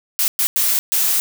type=noise bursts at uneven times; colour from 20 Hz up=blue; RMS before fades=-17 dBFS; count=4; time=0.19-0.28 / 0.39-0.47 / 0.56-0.79 / 0.92-1.2 s; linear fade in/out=0 ms; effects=none